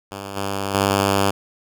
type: tone with level steps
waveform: 5% pulse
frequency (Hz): 98.8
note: G2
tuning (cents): +14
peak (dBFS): -19 / -12 / -5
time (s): 0.11-1.31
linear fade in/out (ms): 10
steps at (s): 0.36 / 0.74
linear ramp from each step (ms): 10
effects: none